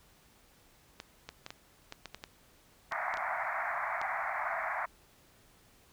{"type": "clicks", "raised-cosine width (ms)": 0.2, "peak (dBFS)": -24, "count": 12, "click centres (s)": [1.001, 1.29, 1.464, 1.505, 1.924, 2.057, 2.146, 2.239, 2.922, 3.14, 3.172, 4.015]}
{"type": "band-pass noise", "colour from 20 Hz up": "pink", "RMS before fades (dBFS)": -35, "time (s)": [2.91, 4.86], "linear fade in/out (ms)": 10, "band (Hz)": [640, 2200], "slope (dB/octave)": 96}
{"effects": ["pink hiss -63 dBFS RMS until 5.92 s"]}